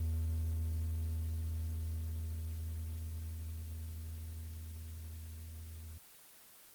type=tone with level ramp; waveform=triangle; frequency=80.6 Hz; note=E2; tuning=38 cents flat; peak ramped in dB=-30 to -43 dBFS; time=0-5.98 s; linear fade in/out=5 ms; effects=white hiss -58 dBFS RMS until 6.74 s + Opus 24 kbps